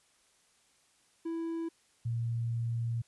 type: tone pair in turn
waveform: triangle / sine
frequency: 330.4 / 116.53 Hz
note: E4 / A#2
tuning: +4 / 0 cents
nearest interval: octave + tritone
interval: 1804 cents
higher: first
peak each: -31 / -30 dBFS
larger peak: second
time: 1.25-1.69 / 2.05-3.02 s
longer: second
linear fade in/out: 10 ms
effects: white hiss -68 dBFS RMS until 3.07 s + resampled to 24000 Hz